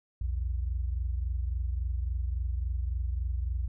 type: tone pair together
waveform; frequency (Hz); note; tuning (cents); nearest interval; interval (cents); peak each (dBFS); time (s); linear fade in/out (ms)
sine; 60 / 83.59; B1 / E2; -49 / +25; tritone; 574; -29 / -35; 0.21-3.68; 5
effects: none